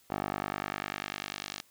10% pulse tone with band-pass filter sweep, 50 Hz, G1, 35 cents sharp, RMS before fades -37 dBFS, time 0.1-1.61 s, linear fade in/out 5 ms, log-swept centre 780 to 4700 Hz, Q 0.9, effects white hiss -64 dBFS RMS until 1.7 s

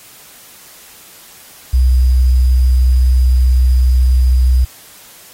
sine tone with sample-and-hold, 63.2 Hz, B1, 41 cents sharp, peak -7 dBFS, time 1.73-4.65 s, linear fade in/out 10 ms, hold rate 4900 Hz, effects white hiss -40 dBFS RMS until 5.33 s + AAC 48 kbps

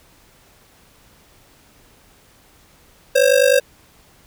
square ring-modulated tone, 534 Hz, C5, 35 cents sharp, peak -9 dBFS, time 3.15-3.6 s, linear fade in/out 10 ms, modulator 24.9 Hz, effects pink hiss -52 dBFS RMS until 4.26 s

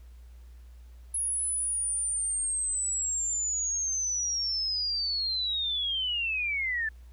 sine linear sweep, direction down, 10548 to 1730 Hz, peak -27 dBFS, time 1.14-6.89 s, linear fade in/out 5 ms, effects added 60 Hz sine -46 dBFS peak until 7.12 s + pink hiss -66 dBFS RMS until 7.12 s

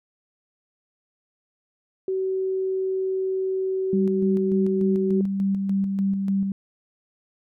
sine tone, 379.2 Hz, F#4, 43 cents sharp, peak -22 dBFS, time 2.08-5.21 s, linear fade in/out 2 ms
sine tone with tremolo, 195.6 Hz, G3, 4 cents flat, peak -19 dBFS, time 3.93-6.52 s, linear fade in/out 2 ms, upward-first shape square, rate 3.4 Hz, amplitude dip 35%
effects none

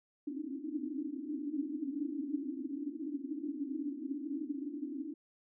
pink band-pass noise, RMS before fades -39 dBFS, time 0.27-5.14 s, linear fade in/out 5 ms, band 270 to 310 Hz, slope 96 dB/octave, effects none

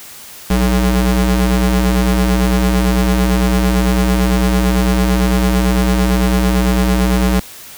40% pulse ring-modulated tone, 123.47 Hz, B2, in tune, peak -7 dBFS, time 0.5-7.4 s, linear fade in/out 5 ms, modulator 66.2 Hz, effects white hiss -35 dBFS RMS until 7.77 s

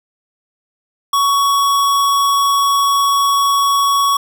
square tone, 1119 Hz, C#6, 16 cents sharp, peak -12 dBFS, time 1.13-4.17 s, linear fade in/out 5 ms, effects none

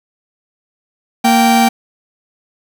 45% pulse tone pair together, 231.9 / 779 Hz, A#3 / G5, -9 / -11 cents, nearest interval octave + major sixth, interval 2098 cents, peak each -11 dBFS, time 1.24-1.69 s, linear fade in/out 10 ms, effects 7-bit

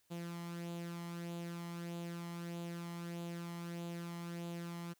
sawtooth tone with flanger, 171.1 Hz, F3, 35 cents flat, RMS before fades -44 dBFS, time 0.1-4.94 s, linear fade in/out 20 ms, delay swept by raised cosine 0.27 to 0.98 ms, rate 1.6 Hz, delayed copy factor +0.5, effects white hiss -75 dBFS RMS until 4.99 s

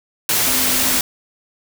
sine tone in noise, 257.6 Hz, C4, 27 cents flat, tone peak -28 dBFS, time 0.47-0.98 s, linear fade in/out 2 ms, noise white, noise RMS -17 dBFS, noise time 0.29-1.01 s, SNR -14 dB, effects none

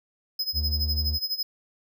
square tone with tremolo, 5070 Hz, D#8, 32 cents sharp, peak -24 dBFS, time 0.39-1.43 s, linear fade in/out 5 ms, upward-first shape sine, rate 12 Hz, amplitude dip 85%
triangle tone, 75.6 Hz, D#2, 49 cents flat, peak -23 dBFS, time 0.53-1.19 s, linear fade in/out 50 ms
effects none

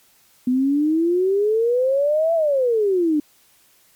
sine exponential two-way sweep, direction up then down, 246.9 to 675 to 290.6 Hz, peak -15 dBFS, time 0.47-3.2 s, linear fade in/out 5 ms, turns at 2.34 s, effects white hiss -56 dBFS RMS until 3.95 s + MP3 96 kbps

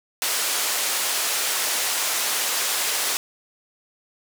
white band-pass noise, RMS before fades -24 dBFS, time 0.22-3.17 s, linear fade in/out 0 ms, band 470 to 11000 Hz, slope 12 dB/octave, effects none

